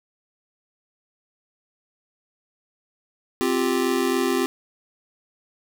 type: chord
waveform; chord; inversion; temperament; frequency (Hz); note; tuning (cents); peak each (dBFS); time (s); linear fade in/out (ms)
square; C suspended fourth; none; just; 261.6 / 348.8 / 392.4; C4 / F4 / G4; 0 / -2 / +2; -25; 3.41-4.46; 0
effects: 7-bit